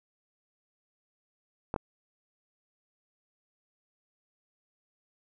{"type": "clicks", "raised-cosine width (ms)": 1, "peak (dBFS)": -17, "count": 2, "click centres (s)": [1.741, 1.762], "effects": []}